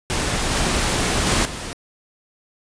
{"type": "noise with level steps", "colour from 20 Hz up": "pink", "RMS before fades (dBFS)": [-22, -20, -18, -30], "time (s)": [0.1, 1.73], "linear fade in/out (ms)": 0, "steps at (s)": [0.51, 1.26, 1.45], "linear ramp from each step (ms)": 5, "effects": ["resampled to 22050 Hz"]}